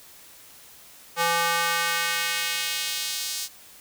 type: tone with high-pass filter sweep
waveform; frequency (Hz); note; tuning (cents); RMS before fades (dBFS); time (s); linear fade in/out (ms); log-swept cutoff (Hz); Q
square; 169; E3; +43; -26; 1.16-3.49; 50; 810 to 5200; 1.1
effects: white hiss -49 dBFS RMS until 3.8 s